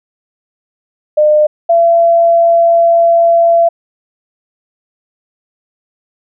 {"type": "tone pair in turn", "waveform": "sine", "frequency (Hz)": [605, 676], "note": ["D#5", "E5"], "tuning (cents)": [-49, 43], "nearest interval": "major second", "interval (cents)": 192, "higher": "second", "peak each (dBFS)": -5, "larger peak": "neither", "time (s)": [[1.17, 1.47], [1.69, 3.69]], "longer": "second", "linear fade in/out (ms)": 10, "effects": []}